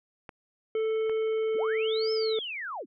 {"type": "clicks", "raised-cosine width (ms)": 0.5, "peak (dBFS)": -26, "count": 2, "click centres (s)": [0.292, 1.096]}
{"type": "harmonic tone", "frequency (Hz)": 440.5, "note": "A4", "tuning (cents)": 2, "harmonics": [1, 3, 5, 7], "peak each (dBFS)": [-25, -45, -45, -50], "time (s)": [0.75, 2.39], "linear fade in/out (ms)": 2}
{"type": "linear two-way sweep", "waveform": "sine", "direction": "up then down", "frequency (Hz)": [103.83, 5300, 191.3], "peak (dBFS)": -33, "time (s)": [1.54, 2.86], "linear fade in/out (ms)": 50, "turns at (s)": 2.12}
{"effects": []}